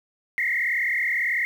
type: tone with frequency modulation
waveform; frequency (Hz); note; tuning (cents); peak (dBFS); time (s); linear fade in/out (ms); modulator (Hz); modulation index
sine; 2008; B6; +28; -21; 0.38-1.45; 0; 38.4; 4
effects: 8-bit